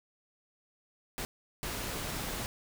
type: noise bursts at uneven times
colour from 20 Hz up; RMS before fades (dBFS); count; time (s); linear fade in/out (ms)
pink; -37; 2; 1.18-1.25 / 1.63-2.46; 0
effects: none